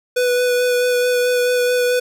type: tone with vibrato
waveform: square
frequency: 493.9 Hz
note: B4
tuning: in tune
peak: -15 dBFS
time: 0.16-2 s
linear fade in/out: 10 ms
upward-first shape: sine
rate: 4.6 Hz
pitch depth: 12 cents each way
effects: none